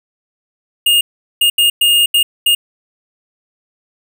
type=tone bursts at uneven times; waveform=square; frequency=2837 Hz; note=F7; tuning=27 cents sharp; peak=-9 dBFS; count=6; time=0.86-1.01 / 1.41-1.5 / 1.58-1.7 / 1.81-2.06 / 2.14-2.23 / 2.46-2.55 s; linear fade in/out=5 ms; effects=none